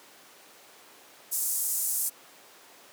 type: band-pass noise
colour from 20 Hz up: white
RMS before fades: -29 dBFS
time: 1.31-2.1 s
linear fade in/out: 20 ms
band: 7200 to 14000 Hz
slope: 24 dB/octave
effects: pink hiss -52 dBFS RMS until 2.92 s + high-pass 400 Hz 12 dB/octave